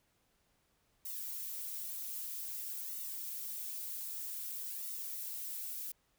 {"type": "noise with flanger", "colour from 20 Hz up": "violet", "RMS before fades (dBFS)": -42, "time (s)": [1.05, 5.92], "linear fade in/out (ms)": 5, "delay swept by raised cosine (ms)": [1.2, 6.7], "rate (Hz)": 0.52, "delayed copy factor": -0.95, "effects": ["pink hiss -75 dBFS RMS until 6.18 s"]}